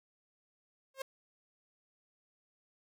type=tone with exponential growth; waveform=sawtooth; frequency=535 Hz; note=C5; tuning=38 cents sharp; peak=-30 dBFS; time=0.94-1.02 s; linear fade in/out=5 ms; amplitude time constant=17 ms; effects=none